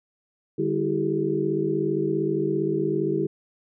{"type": "tone cluster", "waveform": "sine", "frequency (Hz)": [150.3, 199.9, 329.3, 384.7, 422], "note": ["D3", "G3", "E4", "G4", "G#4"], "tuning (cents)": [40, 34, -2, -33, 28], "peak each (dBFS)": [-30, -32, -26, -26, -30], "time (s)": [0.58, 3.27], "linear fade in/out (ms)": 10, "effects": []}